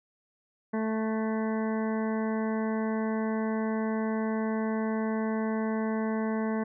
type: harmonic tone with a mistuned harmonic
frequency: 220 Hz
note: A3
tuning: in tune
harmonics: 1 / 2 / 3 / 4 / 5 / 7 / 8 / 9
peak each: -28 / -34 / -38 / -40 / -42 / -45 / -46 / -47 dBFS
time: 0.73-6.64 s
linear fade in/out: 10 ms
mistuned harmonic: 7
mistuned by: -21 cents
effects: none